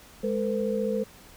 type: tone cluster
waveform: sine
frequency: 208.1 / 453.5 / 508 Hz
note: G#3 / A#4 / B4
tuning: +4 / -48 / +49 cents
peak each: -29 dBFS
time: 0.23-1.04 s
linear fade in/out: 10 ms
effects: pink hiss -51 dBFS RMS until 1.36 s